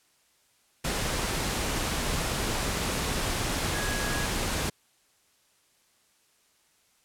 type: tone in noise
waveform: sine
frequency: 1661.2 Hz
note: G#6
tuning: in tune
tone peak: -35 dBFS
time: 3.74-4.26 s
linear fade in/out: 10 ms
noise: pink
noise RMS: -29 dBFS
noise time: 0.84-4.7 s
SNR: -9 dB
effects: white hiss -66 dBFS RMS until 7.04 s + low-pass 11000 Hz 12 dB/octave